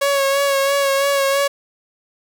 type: tone with vibrato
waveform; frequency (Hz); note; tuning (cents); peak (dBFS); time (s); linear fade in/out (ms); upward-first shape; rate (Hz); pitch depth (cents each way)
sawtooth; 554.4; C#5; 0; -11; 0.01-1.48; 10; sine; 3; 28
effects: none